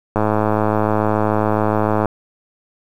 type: click train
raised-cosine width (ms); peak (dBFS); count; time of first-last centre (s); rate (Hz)
1; -3; 204; 0.16-2.057; 107
effects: 7-bit